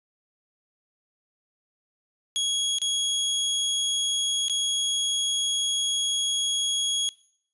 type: tone with dropouts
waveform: sawtooth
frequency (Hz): 3322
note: G#7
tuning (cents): 0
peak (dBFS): -20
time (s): 2.36-7.09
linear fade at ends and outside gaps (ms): 0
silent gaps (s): 2.785-2.817 / 4.483-4.497
effects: noise-tail reverb RT60 0.6 s tail -21 dB re dry + resampled to 24000 Hz